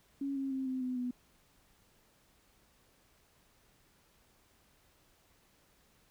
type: tone with pitch steps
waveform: sine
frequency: 277.2 / 271 / 265 / 259.1 / 253.3 / 247.7 Hz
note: C#4 / C#4 / C4 / C4 / B3 / B3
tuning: 0 / -39 / +22 / -17 / +44 / +5 cents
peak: -33 dBFS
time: 0.21-1.11 s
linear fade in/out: 5 ms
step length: 150 ms
effects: pink hiss -68 dBFS RMS until 6.1 s